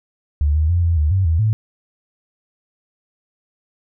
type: tone with pitch steps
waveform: sine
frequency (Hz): 73.4 / 77.5 / 86.9 / 84.3 / 75.5 / 95.3 / 81.2 / 108.9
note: D2 / D#2 / F2 / E2 / D2 / G2 / E2 / A2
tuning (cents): 0 / -6 / -8 / +39 / +48 / -48 / -26 / -17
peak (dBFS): -13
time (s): 0.41-1.53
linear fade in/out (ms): 0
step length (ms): 140
effects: none